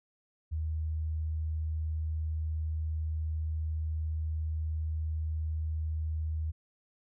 sine tone, 78.6 Hz, D#2, 18 cents sharp, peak -30 dBFS, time 0.51-6.52 s, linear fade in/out 20 ms, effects none

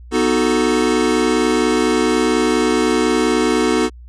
square chord, B dominant seventh, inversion none, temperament equal, 246.9 / 311.1 / 370 / 440 Hz, B3 / D#4 / F#4 / A4, 0 / 0 / 0 / 0 cents, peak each -20 dBFS, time 0.11-3.9 s, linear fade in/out 50 ms, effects added 60 Hz sine -35 dBFS peak until 4.08 s + resampled to 22050 Hz

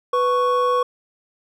triangle tone pair together, 495.3 / 1108.7 Hz, B4 / C#6, +5 / 0 cents, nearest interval octave + major second, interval 1395 cents, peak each -17 dBFS, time 0.13-0.83 s, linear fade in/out 5 ms, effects none

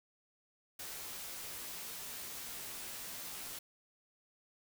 white noise with comb filter, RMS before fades -45 dBFS, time 0.79-3.59 s, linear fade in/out 5 ms, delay 14 ms, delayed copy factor -0.55, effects none

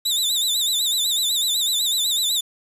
sawtooth tone with vibrato, 3729 Hz, A#7, in tune, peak -16 dBFS, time 0.05-2.41 s, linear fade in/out 10 ms, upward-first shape sine, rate 8 Hz, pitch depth 120 cents each way, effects resampled to 32000 Hz + 7-bit

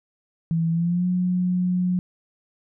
sine tone with pitch glide, 164.81 to 180.77 Hz, E3 to F#3, 0 to -40 cents, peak -19 dBFS, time 0.51-1.99 s, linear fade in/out 0 ms, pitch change +160 cents, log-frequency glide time 0.71-1.06 s, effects none

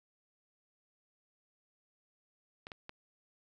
clicks, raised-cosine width 0.3 ms, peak -28 dBFS, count 3, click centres 2.669 / 2.718 / 2.894 s, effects none

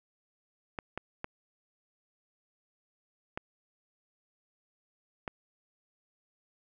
clicks, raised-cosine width 0.5 ms, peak -20 dBFS, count 5, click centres 0.788 / 0.976 / 1.244 / 3.375 / 5.278 s, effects none

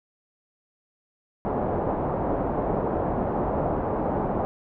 white low-pass noise, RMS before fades -26 dBFS, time 1.45-4.45 s, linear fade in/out 0 ms, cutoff 830 Hz, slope 24 dB/octave, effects none

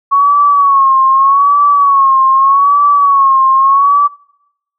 sine tone with vibrato, 1108 Hz, C#6, 1 cent flat, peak -5 dBFS, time 0.11-4.08 s, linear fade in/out 20 ms, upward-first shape sine, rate 0.82 Hz, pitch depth 73 cents each way, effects noise-tail reverb RT60 0.8 s tail -24 dB re dry

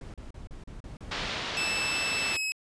brown noise bursts, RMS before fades -42 dBFS, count 8, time 0.01-1.302 s, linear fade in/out 2 ms, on 130 ms, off 36 ms
white low-pass noise, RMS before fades -34 dBFS, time 1.11-2.37 s, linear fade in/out 5 ms, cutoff 4200 Hz, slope 24 dB/octave
sawtooth tone with pitch glide, 2637 to 2563 Hz, E7 to E7, 0 to -49 cents, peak -25 dBFS, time 1.57-2.52 s, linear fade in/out 0 ms, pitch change -49 cents, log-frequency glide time 2.32-2.37 s
effects resampled to 22050 Hz

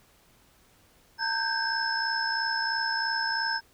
sine tone cluster, 906 / 1547 / 1610 / 5240 Hz, A#5 / G6 / G6 / E8, -50 / -23 / +46 / -11 cents, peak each -31 dBFS, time 1.18-3.61 s, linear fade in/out 50 ms, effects tanh soft clip ceiling -15 dBFS + pink hiss -61 dBFS RMS until 3.73 s

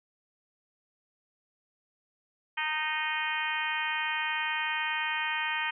harmonic tone with a mistuned harmonic, 309.8 Hz, D#4, 7 cents flat, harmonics 3 / 4 / 5 / 6 / 7 / 8 / 9 / 10, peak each -35 / -40 / -37 / -34 / -38 / -35 / -43 / -39 dBFS, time 2.57-5.71 s, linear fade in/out 10 ms, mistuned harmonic 3, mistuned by -16 cents, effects none

